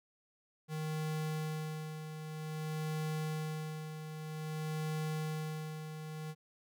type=tone with tremolo; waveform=square; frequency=155.56 Hz; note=D#3; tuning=in tune; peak=-35 dBFS; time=0.68-6.35 s; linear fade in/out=50 ms; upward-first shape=sine; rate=0.52 Hz; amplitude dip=60%; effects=none